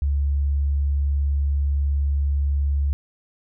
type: tone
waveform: sine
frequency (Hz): 70.7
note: C#2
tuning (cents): +35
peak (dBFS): -18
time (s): 0.02-2.93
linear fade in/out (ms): 0
effects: none